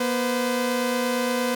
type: tone pair together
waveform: sawtooth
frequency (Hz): 240.6 / 509.8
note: B3 / C5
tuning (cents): -45 / -45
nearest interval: octave + minor second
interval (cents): 1300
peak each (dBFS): -21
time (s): 0-1.55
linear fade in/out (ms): 5
effects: none